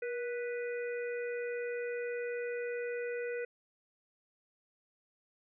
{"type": "harmonic tone with a mistuned harmonic", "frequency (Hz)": 493.9, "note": "B4", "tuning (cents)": 0, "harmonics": [1, 3, 4, 5], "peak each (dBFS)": [-35, -45, -47, -49], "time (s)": [0.02, 3.45], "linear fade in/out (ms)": 5, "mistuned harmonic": 1, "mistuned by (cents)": -51, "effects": []}